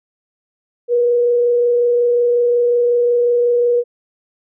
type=tone with frequency modulation; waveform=sine; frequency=481.4 Hz; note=B4; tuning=44 cents flat; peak=-11 dBFS; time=0.88-3.84 s; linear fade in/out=50 ms; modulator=25.5 Hz; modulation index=0.21; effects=none